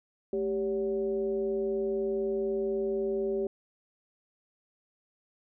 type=tone with frequency modulation; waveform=sine; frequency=392 Hz; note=G4; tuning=in tune; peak=-27 dBFS; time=0.33-3.47 s; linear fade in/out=2 ms; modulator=173 Hz; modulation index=0.65; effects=none